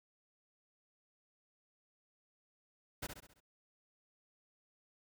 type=noise with echo; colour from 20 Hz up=pink; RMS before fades=-41 dBFS; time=3.02-3.07 s; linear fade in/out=10 ms; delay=67 ms; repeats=5; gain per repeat=-6 dB; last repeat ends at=3.405 s; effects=none